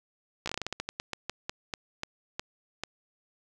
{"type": "slowing click train", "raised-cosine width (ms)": 0.2, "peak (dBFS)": -15, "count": 19, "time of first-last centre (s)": [0.46, 2.836], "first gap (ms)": 15, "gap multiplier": 1.22, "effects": []}